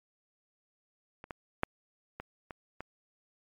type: clicks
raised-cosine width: 0.5 ms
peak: -30 / -23 / -12 / -24 / -26 / -24 dBFS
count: 6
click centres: 1.241 / 1.308 / 1.634 / 2.2 / 2.508 / 2.806 s
effects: MP3 64 kbps

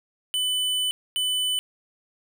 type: tone pair in turn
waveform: square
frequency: 3000 / 3000 Hz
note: F#7 / F#7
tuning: +23 / +23 cents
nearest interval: unison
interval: 0 cents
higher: neither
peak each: -23 dBFS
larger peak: neither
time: 0.34-0.91 / 1.16-1.59 s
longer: first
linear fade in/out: 0 ms
effects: none

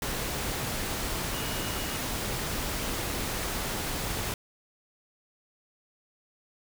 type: tone in noise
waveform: sine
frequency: 2891 Hz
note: F#7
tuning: 41 cents flat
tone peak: -42 dBFS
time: 1.34-1.97 s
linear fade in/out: 2 ms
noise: pink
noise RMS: -32 dBFS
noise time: 0.02-4.34 s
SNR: -13 dB
effects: none

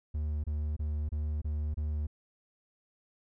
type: tone bursts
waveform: triangle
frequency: 75.3 Hz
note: D2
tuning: 44 cents sharp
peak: -28 dBFS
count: 6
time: 0.14-2.07 s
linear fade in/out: 10 ms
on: 300 ms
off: 26 ms
effects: none

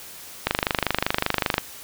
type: click train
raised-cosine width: 0.3 ms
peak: -3 dBFS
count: 29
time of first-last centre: 0.47-1.581 s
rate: 25.2 Hz
effects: white hiss -41 dBFS RMS until 1.83 s

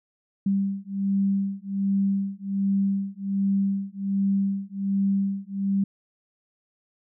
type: beating tone pair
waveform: sine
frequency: 196 / 197.3 Hz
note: G3 / G3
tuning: 0 / +11 cents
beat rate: 1.3 Hz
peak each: -25 dBFS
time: 0.46-5.84 s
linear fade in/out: 5 ms
effects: none

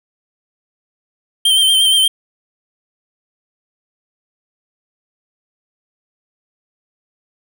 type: tone with vibrato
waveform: square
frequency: 3134 Hz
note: G7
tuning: 1 cent flat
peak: -10 dBFS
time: 1.45-2.08 s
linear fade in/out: 5 ms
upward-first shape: sine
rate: 8.5 Hz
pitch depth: 34 cents each way
effects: none

